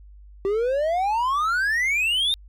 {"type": "exponential sweep", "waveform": "triangle", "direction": "up", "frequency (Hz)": [383.1, 3724], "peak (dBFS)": -18, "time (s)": [0.45, 2.34], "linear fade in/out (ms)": 0, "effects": ["added 50 Hz sine -43 dBFS peak until 2.48 s"]}